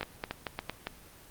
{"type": "two click trains", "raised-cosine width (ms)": 0.3, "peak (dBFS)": [-16, -17], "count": [4, 4], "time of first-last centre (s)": [[0.01, 0.696], [0.03, 0.87]], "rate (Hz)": [4.37, 3.57], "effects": ["pink hiss -53 dBFS RMS until 1.3 s", "Opus 24 kbps"]}